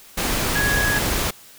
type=tone in noise; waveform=sine; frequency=1667 Hz; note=G#6; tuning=6 cents sharp; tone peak=-20 dBFS; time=0.55-0.99 s; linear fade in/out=10 ms; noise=pink; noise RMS=-22 dBFS; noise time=0.17-1.31 s; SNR=-1 dB; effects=white hiss -46 dBFS RMS until 1.58 s